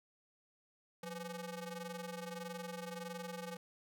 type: ring-modulated tone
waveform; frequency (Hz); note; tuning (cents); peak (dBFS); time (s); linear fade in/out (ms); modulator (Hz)
sawtooth; 339.6; F4; -48; -36; 1.03-3.57; 5; 159
effects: none